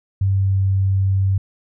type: tone with pitch glide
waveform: sine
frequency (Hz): 97.2 to 96.53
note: G2 to G2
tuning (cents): -14 to -26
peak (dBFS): -14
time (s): 0.21-1.38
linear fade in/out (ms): 5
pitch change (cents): -12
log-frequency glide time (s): 0.32-0.58
effects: none